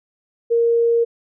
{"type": "tone", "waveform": "sine", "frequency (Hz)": 466.2, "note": "A#4", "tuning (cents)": 0, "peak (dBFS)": -13, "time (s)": [0.5, 1.05], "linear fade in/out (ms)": 20, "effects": []}